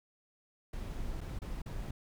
brown noise with dropouts, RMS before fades -39 dBFS, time 0.73-1.91 s, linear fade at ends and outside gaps 5 ms, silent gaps 1.208-1.212 / 1.39-1.418 / 1.619-1.659 s, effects none

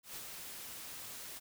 white noise with ADSR envelope, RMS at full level -44 dBFS, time 0.03-1.4 s, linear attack 130 ms, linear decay 46 ms, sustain -3 dB, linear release 26 ms, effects none

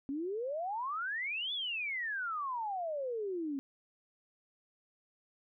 sine exponential two-way sweep, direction up then down, 265.8 to 3520 to 265.8 Hz, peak -34 dBFS, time 0.09-3.59 s, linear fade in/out 0 ms, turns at 1.53 s, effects none

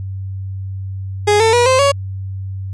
30% pulse tone with pitch steps, 415.1 / 447.5 / 482.4 / 520 / 560.5 Hz, G#4 / A4 / B4 / C5 / C#5, -1 / +29 / -41 / -11 / +19 cents, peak -7 dBFS, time 1.27-1.92 s, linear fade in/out 10 ms, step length 130 ms, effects added 96 Hz sine -22 dBFS peak until 2.73 s + resampled to 22050 Hz

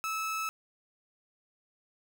30% pulse tone, 1303 Hz, E6, 20 cents flat, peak -29 dBFS, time 0.04-0.49 s, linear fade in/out 0 ms, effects none

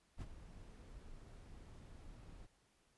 brown noise with ADSR envelope, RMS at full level -44 dBFS, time 0.17-2.47 s, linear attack 48 ms, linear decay 30 ms, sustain -11 dB, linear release 22 ms, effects pink hiss -75 dBFS RMS until 2.97 s + resampled to 24000 Hz

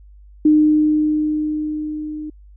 sine tone with level ramp, 304.9 Hz, D#4, 35 cents flat, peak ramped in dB -8 to -26 dBFS, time 0.45-2.3 s, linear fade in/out 5 ms, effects added 50 Hz sine -41 dBFS peak until 2.56 s

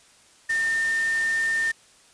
sine tone in noise, 1810 Hz, A6, 48 cents sharp, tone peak -21 dBFS, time 0.49-1.72 s, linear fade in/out 10 ms, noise white, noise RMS -36 dBFS, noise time 0.49-1.72 s, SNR +12 dB, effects white hiss -55 dBFS RMS until 2.13 s + resampled to 22050 Hz

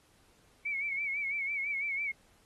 sine tone with vibrato, 2248 Hz, C#7, 24 cents sharp, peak -31 dBFS, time 0.65-2.12 s, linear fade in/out 10 ms, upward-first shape sine, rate 6 Hz, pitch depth 73 cents each way, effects pink hiss -66 dBFS RMS until 2.45 s + AAC 32 kbps

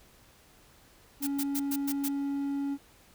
triangle tone, 280 Hz, C#4, 18 cents sharp, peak -27 dBFS, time 1.2-2.78 s, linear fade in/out 50 ms
blue noise bursts, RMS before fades -34 dBFS, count 6, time 1.22-2.088 s, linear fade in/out 10 ms, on 53 ms, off 110 ms
effects pink hiss -59 dBFS RMS until 3.14 s

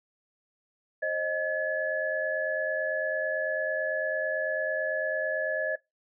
sine tone cluster, 533 / 622 / 1708 Hz, C5 / D#5 / G#6, +32 / -1 / +48 cents, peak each -34 / -30 / -29 dBFS, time 1.02-5.76 s, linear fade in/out 10 ms, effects noise-tail reverb RT60 0.2 s tail -23 dB re dry

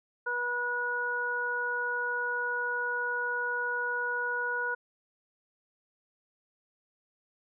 harmonic tone, 486.1 Hz, B4, 28 cents flat, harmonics 1 / 2 / 3, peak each -37 / -36 / -30 dBFS, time 0.26-4.75 s, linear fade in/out 10 ms, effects none

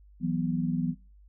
sine chord, E suspended second, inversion none, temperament equal, 164.81 / 185 / 246.9 Hz, E3 / F#3 / B3, 0 / 0 / 0 cents, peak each -30 dBFS, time 0.2-0.95 s, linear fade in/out 50 ms, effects noise-tail reverb RT60 0.3 s tail -19 dB re dry + added 50 Hz sine -52 dBFS peak until 1.28 s

